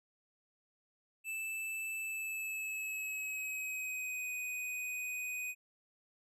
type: tone with pitch glide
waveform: square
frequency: 2637 to 2495 Hz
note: E7 to D#7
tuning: 0 to +4 cents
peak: -38 dBFS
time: 1.24-5.55 s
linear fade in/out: 50 ms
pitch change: -96 cents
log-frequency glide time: 2-4.32 s
effects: none